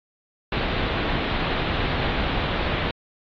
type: low-pass noise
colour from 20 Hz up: pink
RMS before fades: -25 dBFS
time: 0.52-2.91 s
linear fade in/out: 2 ms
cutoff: 3900 Hz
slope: 48 dB/octave
effects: AAC 32 kbps